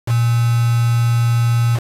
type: tone with quantisation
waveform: sine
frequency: 117.7 Hz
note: A#2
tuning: 17 cents sharp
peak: -12 dBFS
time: 0.06-1.8 s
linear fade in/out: 50 ms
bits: 4
effects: resampled to 32000 Hz